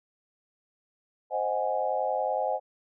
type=chord; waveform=sine; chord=Ab dominant seventh; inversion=first; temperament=equal; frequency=523.3 / 622.3 / 740 / 830.6 Hz; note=C5 / Eb5 / Gb5 / Ab5; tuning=0 / 0 / 0 / 0 cents; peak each=-31 dBFS; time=1.3-2.6 s; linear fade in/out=50 ms; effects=none